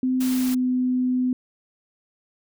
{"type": "tone with pitch glide", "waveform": "sine", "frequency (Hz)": [256.7, 252.7], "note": ["C4", "B3"], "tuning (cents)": [-33, 40], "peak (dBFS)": -19, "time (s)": [0.03, 1.33], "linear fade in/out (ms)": 2, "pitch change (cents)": -27, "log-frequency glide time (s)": [0.2, 0.66]}
{"type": "noise", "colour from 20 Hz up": "white", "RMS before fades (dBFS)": -34, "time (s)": [0.2, 0.55], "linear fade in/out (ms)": 10}
{"effects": []}